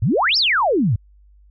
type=exponential two-way sweep; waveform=sine; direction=up then down; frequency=91.3 to 5620 to 91.3 Hz; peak=-14 dBFS; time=0.02-0.96 s; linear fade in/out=5 ms; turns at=0.37 s; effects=added 50 Hz sine -47 dBFS peak until 1.5 s